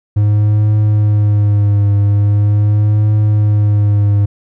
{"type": "tone with vibrato", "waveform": "triangle", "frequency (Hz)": 103.8, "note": "G#2", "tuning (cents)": 0, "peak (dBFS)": -6, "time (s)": [0.16, 4.26], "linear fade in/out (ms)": 10, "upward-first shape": "triangle", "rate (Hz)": 0.42, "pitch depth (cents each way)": 42, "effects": []}